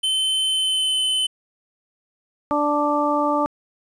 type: tone with pitch glide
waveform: square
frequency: 3070 to 3042 Hz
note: G7 to F#7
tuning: -37 to +47 cents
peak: -19 dBFS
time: 0.03-1.27 s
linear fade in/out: 10 ms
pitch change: -16 cents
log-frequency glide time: 0.47-1.01 s
type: harmonic tone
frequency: 293.7 Hz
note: D4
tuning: in tune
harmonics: 1 / 2 / 3 / 4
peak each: -23 / -23 / -23 / -23 dBFS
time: 2.51-3.46 s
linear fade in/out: 0 ms
effects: resampled to 22050 Hz + 9-bit